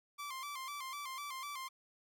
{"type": "tone with vibrato", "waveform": "sawtooth", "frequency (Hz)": 1104, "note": "C#6", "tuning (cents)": -7, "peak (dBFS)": -38, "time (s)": [0.18, 1.69], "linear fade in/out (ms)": 20, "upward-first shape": "square", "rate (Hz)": 4, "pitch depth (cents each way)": 85, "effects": []}